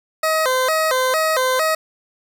20% pulse tone with vibrato, 571 Hz, D5, 49 cents flat, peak -11 dBFS, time 0.23-1.75 s, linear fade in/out 5 ms, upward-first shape square, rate 2.2 Hz, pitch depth 180 cents each way, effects 8-bit

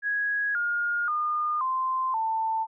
sine tone with pitch steps, 1661.2 / 1421.3 / 1216.1 / 1040.5 / 890.2 Hz, G#6 / F6 / D#6 / C6 / A5, 0 / +30 / -40 / -10 / +20 cents, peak -24 dBFS, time 0.02-2.67 s, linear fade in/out 50 ms, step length 530 ms, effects none

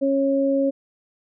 sine tone pair together, 274.3 / 548.6 Hz, C#4 / C#5, -18 / -18 cents, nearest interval octave, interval 1200 cents, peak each -20 dBFS, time 0.01-0.71 s, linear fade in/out 20 ms, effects none

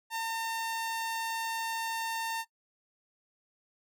sawtooth tone, 907 Hz, A#5, 48 cents flat, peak -28 dBFS, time 0.1-2.45 s, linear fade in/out 50 ms, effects noise-tail reverb RT60 0.1 s tail -19 dB re dry

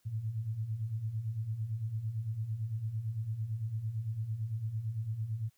sine beating tone pair, 104.3 / 113.2 Hz, G#2 / A2, +8 / +50 cents, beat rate 8.9 Hz, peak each -40 / -34 dBFS, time 0.05-5.5 s, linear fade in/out 20 ms, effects white hiss -73 dBFS RMS until 5.57 s

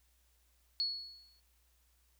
sine tone with exponential decay, 4373 Hz, C#8, 24 cents flat, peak -29 dBFS, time 0.8-1.4 s, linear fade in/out 0 ms, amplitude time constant 130 ms, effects added 60 Hz sine -70 dBFS peak until 2.19 s + white hiss -74 dBFS RMS until 2.19 s

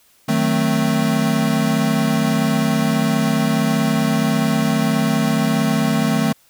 square chord, D# diminished seventh, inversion none, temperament equal, 155.56 / 185 / 220 / 261.6 Hz, D#3 / F#3 / A3 / C4, 0 / 0 / 0 / 0 cents, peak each -22 / -25 / -19 / -23 dBFS, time 0.28-6.33 s, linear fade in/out 10 ms, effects white hiss -55 dBFS RMS until 6.49 s

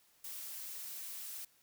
blue noise, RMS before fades -45 dBFS, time 0.24-1.45 s, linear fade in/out 5 ms, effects white hiss -69 dBFS RMS until 1.62 s

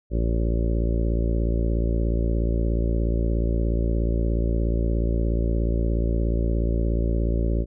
harmonic tone, 56.9 Hz, A#1, 41 cents flat, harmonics 1 / 2 / 3 / 4 / 5 / 6 / 7 / 8 / 9 / 10, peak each -21 / -29 / -32 / -33 / -35 / -33 / -35 / -41 / -40 / -37 dBFS, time 0.1-7.66 s, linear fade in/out 50 ms, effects none

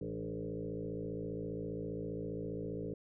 sine tone with frequency modulation, 297.2 Hz, D4, 21 cents sharp, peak -37 dBFS, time 0.01-2.94 s, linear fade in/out 5 ms, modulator 55 Hz, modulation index 3.7, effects none

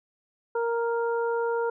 harmonic tone, 466.2 Hz, A#4, in tune, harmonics 1 / 2 / 3, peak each -25 / -31 / -35 dBFS, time 0.55-1.7 s, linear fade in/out 5 ms, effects none

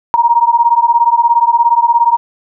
sine beating tone pair, 932.3 / 949.3 Hz, A#5 / A#5, 0 / +31 cents, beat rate 17 Hz, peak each -10 dBFS, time 0.14-2.17 s, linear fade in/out 0 ms, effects none

